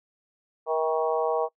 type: harmonic tone with a mistuned harmonic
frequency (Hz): 158.5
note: D#3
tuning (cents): +32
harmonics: 3 / 4 / 5 / 6 / 7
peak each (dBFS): -26 / -28 / -30 / -32 / -33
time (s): 0.66-1.49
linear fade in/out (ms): 50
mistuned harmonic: 4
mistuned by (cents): +18
effects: noise-tail reverb RT60 0.1 s tail -24 dB re dry